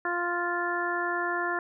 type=harmonic tone; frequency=349.2 Hz; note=F4; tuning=in tune; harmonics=1 / 2 / 3 / 4 / 5; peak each=-33 / -34 / -33 / -33 / -32 dBFS; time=0.05-1.59 s; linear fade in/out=2 ms; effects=none